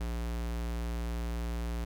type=tone; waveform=square; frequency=58.2 Hz; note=A#1; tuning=2 cents flat; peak=-33 dBFS; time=0-1.85 s; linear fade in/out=10 ms; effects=none